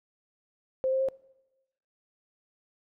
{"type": "tone with pitch steps", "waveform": "sine", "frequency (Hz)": [523.3, 528.2, 533.1], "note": ["C5", "C5", "C5"], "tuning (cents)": [0, 16, 32], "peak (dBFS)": -24, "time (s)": [0.84, 1.086], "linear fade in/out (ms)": 0, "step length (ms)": 82, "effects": ["noise-tail reverb RT60 1.0 s tail -22 dB re dry"]}